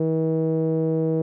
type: tone with low-pass filter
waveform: sawtooth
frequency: 160.4 Hz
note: E3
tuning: 47 cents flat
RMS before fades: -22 dBFS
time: 0-1.22 s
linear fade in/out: 5 ms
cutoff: 450 Hz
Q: 4.3
effects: none